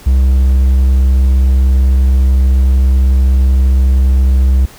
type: tone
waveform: triangle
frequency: 65.41 Hz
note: C2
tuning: in tune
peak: -4 dBFS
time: 0.06-4.66 s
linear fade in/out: 10 ms
effects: pink hiss -38 dBFS RMS until 4.78 s